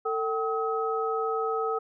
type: tone cluster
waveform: sine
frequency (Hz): 447.8 / 768 / 1276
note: A4 / G5 / D#6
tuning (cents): +30 / -36 / +43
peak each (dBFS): -28 / -33 / -30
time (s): 0.05-1.79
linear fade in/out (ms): 10
effects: none